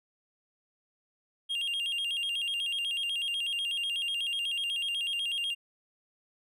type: tone with vibrato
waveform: triangle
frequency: 3011 Hz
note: F#7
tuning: 30 cents sharp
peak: -28 dBFS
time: 1.49-5.55 s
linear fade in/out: 20 ms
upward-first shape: square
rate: 8.1 Hz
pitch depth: 130 cents each way
effects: none